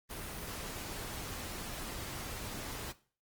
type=noise; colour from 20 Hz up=pink; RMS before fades=-42 dBFS; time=0.09-2.93 s; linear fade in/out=20 ms; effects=noise-tail reverb RT60 0.4 s tail -17 dB re dry + Opus 24 kbps